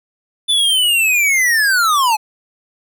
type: linear sweep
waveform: square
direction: down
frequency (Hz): 3520 to 830.6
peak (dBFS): -12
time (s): 0.48-2.17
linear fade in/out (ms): 20
effects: none